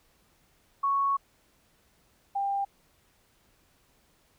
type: tone pair in turn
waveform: sine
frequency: 1108.7 / 795 Hz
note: C#6 / G5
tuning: 0 / +24 cents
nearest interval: tritone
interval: 576 cents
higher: first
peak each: -23 / -26 dBFS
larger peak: first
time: 0.83-1.17 / 2.35-2.65 s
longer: first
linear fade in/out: 10 ms
effects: pink hiss -66 dBFS RMS until 4.38 s

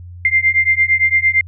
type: beating tone pair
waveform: sine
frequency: 2093 / 2101.8 Hz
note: C7 / C7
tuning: 0 / +7 cents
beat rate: 8.8 Hz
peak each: -14 dBFS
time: 0.25-1.41 s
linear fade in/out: 2 ms
effects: added 88 Hz sine -31 dBFS peak until 1.47 s

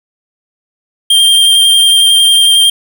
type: tone with vibrato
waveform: square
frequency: 3182 Hz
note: G7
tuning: 25 cents sharp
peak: -5 dBFS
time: 1.1-2.7 s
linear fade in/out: 5 ms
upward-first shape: sine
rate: 11 Hz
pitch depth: 13 cents each way
effects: none

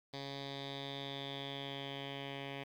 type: tone with low-pass filter sweep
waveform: 10% pulse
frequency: 138.59 Hz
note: C#3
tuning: in tune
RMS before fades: -44 dBFS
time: 0.13-2.64 s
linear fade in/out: 10 ms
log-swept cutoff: 4200 to 2800 Hz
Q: 6.9
effects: 11-bit

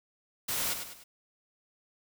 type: noise with echo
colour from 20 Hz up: white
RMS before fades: -32 dBFS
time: 0.48-0.74 s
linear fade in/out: 10 ms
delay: 100 ms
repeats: 3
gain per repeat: -7 dB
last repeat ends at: 1.04 s
effects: none

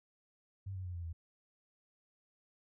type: tone with pitch steps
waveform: sine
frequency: 97 / 93.21 / 89.57 / 86.07 / 82.71 Hz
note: G2 / F#2 / F2 / F2 / E2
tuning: -18 / +13 / +44 / -25 / +6 cents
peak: -39 dBFS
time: 0.66-1.13 s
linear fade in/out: 10 ms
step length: 94 ms
effects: none

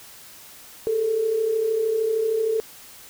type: tone pair together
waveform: sine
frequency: 412.5 / 445.6 Hz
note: G#4 / A4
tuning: -12 / +22 cents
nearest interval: minor second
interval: 134 cents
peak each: -29 / -20 dBFS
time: 0.87-2.6 s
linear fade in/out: 0 ms
effects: white hiss -45 dBFS RMS until 3.09 s

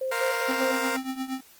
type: tone bursts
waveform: sine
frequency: 523.3 Hz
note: C5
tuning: in tune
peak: -26 dBFS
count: 4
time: 0.01-0.717 s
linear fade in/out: 5 ms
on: 110 ms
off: 89 ms
type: chord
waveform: 15% pulse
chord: Bb suspended second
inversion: none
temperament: just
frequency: 466.2 / 524.4 / 699.2 Hz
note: Bb4 / C5 / F5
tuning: 0 / +4 / +2 cents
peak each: -23 / -25 / -27 dBFS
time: 0.11-0.97 s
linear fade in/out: 10 ms
type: tone with tremolo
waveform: square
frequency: 262.5 Hz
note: C4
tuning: 6 cents sharp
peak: -27 dBFS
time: 0.48-1.41 s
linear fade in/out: 10 ms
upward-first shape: triangle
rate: 8.5 Hz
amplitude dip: 85%
effects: white hiss -54 dBFS RMS until 1.59 s + Opus 24 kbps

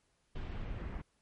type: noise with low-pass filter sweep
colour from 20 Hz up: brown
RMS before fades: -40 dBFS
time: 0.35-1.02 s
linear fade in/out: 10 ms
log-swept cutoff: 3200 to 2000 Hz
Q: 1.4
effects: pink hiss -75 dBFS RMS until 1.21 s + MP3 48 kbps

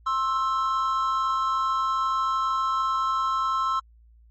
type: tone pair together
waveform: triangle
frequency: 1059.1 / 1318.5 Hz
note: C6 / E6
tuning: +21 / 0 cents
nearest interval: major third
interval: 379 cents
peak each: -23 dBFS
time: 0.06-3.8 s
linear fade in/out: 10 ms
effects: added 57 Hz sine -51 dBFS peak until 4.3 s + MP3 32 kbps

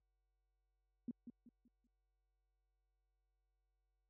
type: tone with echo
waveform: sine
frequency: 239.4 Hz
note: A#3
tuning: 46 cents sharp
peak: -40 dBFS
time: 1.08-1.11 s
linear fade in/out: 2 ms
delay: 190 ms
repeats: 4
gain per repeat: -9 dB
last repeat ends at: 1.87 s
effects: added 50 Hz sine -70 dBFS peak until 4.09 s + high-pass 100 Hz 12 dB/octave

